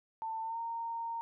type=tone with pitch glide; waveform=sine; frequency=893 to 922.4 Hz; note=A5 to A#5; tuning=+25 to -19 cents; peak=-35 dBFS; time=0.22-1.21 s; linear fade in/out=0 ms; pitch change=+56 cents; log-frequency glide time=0.43-0.58 s; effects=none